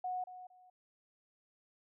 sine tone with echo, 733 Hz, F#5, 16 cents flat, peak -35 dBFS, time 0.04-0.24 s, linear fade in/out 5 ms, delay 230 ms, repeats 2, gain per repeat -12 dB, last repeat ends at 0.7 s, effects none

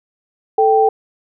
sine tone pair together, 439.5 / 781.5 Hz, A4 / G5, -2 / -6 cents, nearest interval minor seventh, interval 996 cents, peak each -12 dBFS, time 0.58-0.89 s, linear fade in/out 5 ms, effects none

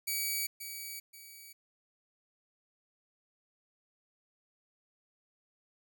5% pulse tone with echo, 2280 Hz, C#7, 48 cents sharp, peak -22 dBFS, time 0.07-0.47 s, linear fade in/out 10 ms, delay 530 ms, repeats 2, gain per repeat -9 dB, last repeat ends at 1.53 s, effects none

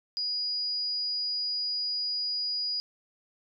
sine tone, 4900 Hz, D#8, 27 cents flat, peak -28 dBFS, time 0.17-2.8 s, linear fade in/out 0 ms, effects none

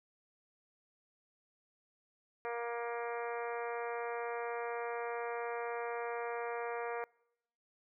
harmonic tone, 235.8 Hz, A#3, 20 cents sharp, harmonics 2 / 3 / 4 / 5 / 6 / 7 / 8 / 9 / 10, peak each -39 / -43 / -45 / -47 / -49 / -50 / -51 / -52 / -53 dBFS, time 2.45-7.04 s, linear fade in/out 0 ms, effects noise-tail reverb RT60 0.8 s tail -26 dB re dry

